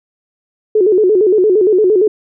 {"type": "tone with vibrato", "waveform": "sine", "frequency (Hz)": 396.7, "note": "G4", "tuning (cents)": 21, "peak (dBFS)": -7, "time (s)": [0.75, 2.08], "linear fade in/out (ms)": 5, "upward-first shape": "square", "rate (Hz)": 8.7, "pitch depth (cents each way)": 140, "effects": []}